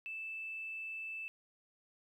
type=tone with tanh clipping; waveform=triangle; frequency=2637 Hz; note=E7; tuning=in tune; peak=-40 dBFS; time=0.06-1.28 s; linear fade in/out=0 ms; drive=3 dB; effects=none